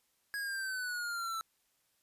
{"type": "exponential sweep", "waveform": "square", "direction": "down", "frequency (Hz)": [1661.2, 1318.5], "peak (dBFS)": -36, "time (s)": [0.34, 1.41], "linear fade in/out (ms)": 0, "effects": ["white hiss -75 dBFS RMS until 2.02 s", "resampled to 32000 Hz"]}